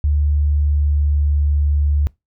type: tone with pitch glide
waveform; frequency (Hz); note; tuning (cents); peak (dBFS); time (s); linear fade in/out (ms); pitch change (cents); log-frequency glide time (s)
sine; 73.42 to 72.91; D2 to D2; 0 to -12; -13; 0.04-2.07; 0; -12; 0.25-1.38
effects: noise-tail reverb RT60 0.2 s tail -23 dB re dry